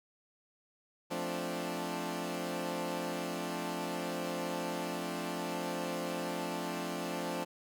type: chord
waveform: 15% pulse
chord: D minor seventh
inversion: first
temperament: equal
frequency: 174.61 / 220 / 261.6 / 293.7 Hz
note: F3 / A3 / C4 / D4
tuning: 0 / 0 / 0 / 0 cents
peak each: -33 / -36 / -35 / -34 dBFS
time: 1.1-7.45 s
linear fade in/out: 20 ms
effects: none